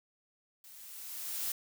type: noise with level ramp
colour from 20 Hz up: blue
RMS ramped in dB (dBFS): -54 to -34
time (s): 0.64-1.52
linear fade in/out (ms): 2
effects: none